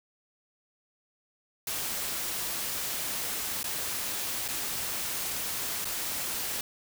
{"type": "noise with dropouts", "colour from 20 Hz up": "white", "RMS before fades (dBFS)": -33, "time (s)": [1.67, 6.61], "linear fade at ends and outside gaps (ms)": 2, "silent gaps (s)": [[3.631, 3.641], [4.48, 4.485], [5.846, 5.853]], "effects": []}